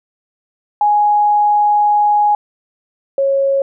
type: tone pair in turn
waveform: sine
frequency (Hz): 832 / 548.3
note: G#5 / C#5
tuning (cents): +3 / -19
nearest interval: perfect fifth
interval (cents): 722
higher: first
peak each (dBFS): -9 / -11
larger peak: first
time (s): 0.81-2.35 / 3.18-3.62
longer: first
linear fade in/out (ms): 2
effects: none